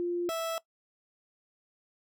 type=tone pair in turn; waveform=sine / 30% pulse; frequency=349.2 / 657.4 Hz; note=F4 / E5; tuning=0 / -5 cents; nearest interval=major seventh; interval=1095 cents; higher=second; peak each=-28 / -28 dBFS; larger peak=neither; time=0-0.29 / 0.29-0.58 s; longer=neither; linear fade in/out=0 ms; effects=noise-tail reverb RT60 0.1 s tail -20 dB re dry